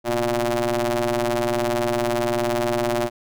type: ring-modulated tone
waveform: sawtooth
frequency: 121.2 Hz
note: B2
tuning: 32 cents flat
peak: -13 dBFS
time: 0.04-3.1 s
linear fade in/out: 50 ms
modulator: 476 Hz
effects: none